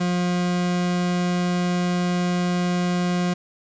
40% pulse tone, 177.8 Hz, F3, 31 cents sharp, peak -19 dBFS, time 0-3.34 s, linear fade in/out 10 ms, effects resampled to 16000 Hz + 8-bit

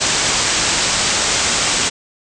white low-pass noise, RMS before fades -17 dBFS, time 0-1.9 s, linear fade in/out 20 ms, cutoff 8300 Hz, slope 96 dB/octave, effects none

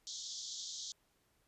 white band-pass noise, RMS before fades -45 dBFS, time 0.07-0.92 s, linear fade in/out 0 ms, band 3300 to 7100 Hz, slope 96 dB/octave, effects pink hiss -75 dBFS RMS until 1.47 s + resampled to 32000 Hz

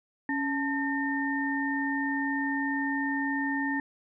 sine tone cluster, 278 / 883 / 1820 Hz, C#4 / A5 / A#6, +5 / +6 / -42 cents, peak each -29 / -35 / -31 dBFS, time 0.29-3.8 s, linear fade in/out 2 ms, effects none

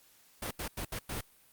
pink noise bursts at uneven times, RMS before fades -37 dBFS, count 5, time 0.42-0.51 / 0.59-0.68 / 0.77-0.85 / 0.92-0.99 / 1.09-1.21 s, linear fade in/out 5 ms, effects white hiss -63 dBFS RMS until 1.52 s + Opus 48 kbps

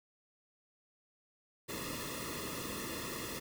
pink noise with comb filter, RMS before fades -41 dBFS, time 1.68-3.4 s, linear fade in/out 20 ms, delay 1.3 ms, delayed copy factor -0.95, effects none

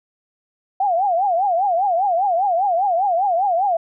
sine tone with vibrato, 740 Hz, F#5, in tune, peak -15 dBFS, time 0.8-3.77 s, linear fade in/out 5 ms, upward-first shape triangle, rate 5 Hz, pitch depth 220 cents each way, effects none

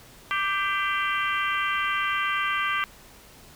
harmonic tone with a mistuned harmonic, 392 Hz, G4, in tune, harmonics 3 / 4 / 5 / 6 / 7 / 8, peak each -27 / -29 / -31 / -33 / -34 / -35 dBFS, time 0.31-2.84 s, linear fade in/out 0 ms, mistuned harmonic 5, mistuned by +50 cents, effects pink hiss -50 dBFS RMS until 3.55 s

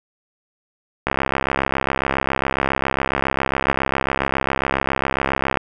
click train, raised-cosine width 0.5 ms, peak -3 dBFS, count 304, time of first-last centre 1.07-5.572 s, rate 67.3 Hz, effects none

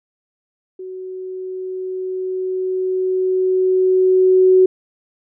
sine tone with level ramp, 372.7 Hz, F#4, 13 cents sharp, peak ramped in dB -28 to -7 dBFS, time 0.79-4.66 s, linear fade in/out 5 ms, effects none

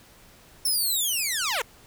10% pulse linear sweep, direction down, 5400 to 415.3 Hz, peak -16 dBFS, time 0.65-1.62 s, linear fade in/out 5 ms, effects pink hiss -53 dBFS RMS until 1.86 s

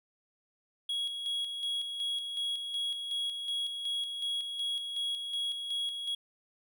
triangle tone with tremolo, 3322 Hz, G#7, in tune, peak -29 dBFS, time 0.89-6.15 s, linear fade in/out 5 ms, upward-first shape square, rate 2.7 Hz, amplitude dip 45%, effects none

